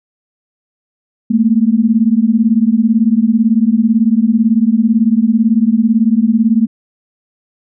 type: beating tone pair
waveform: sine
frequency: 215.6 / 233.6 Hz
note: A3 / A#3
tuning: -35 / +4 cents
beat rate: 18 Hz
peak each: -11 dBFS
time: 1.3-6.67 s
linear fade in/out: 10 ms
effects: none